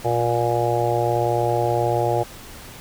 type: harmonic tone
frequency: 118.6 Hz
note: A#2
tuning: 30 cents sharp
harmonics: 1 / 3 / 4 / 5 / 6 / 7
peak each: -25 / -25 / -25 / -25 / -25 / -25 dBFS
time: 0.04-2.24 s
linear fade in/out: 20 ms
effects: pink hiss -40 dBFS RMS until 2.8 s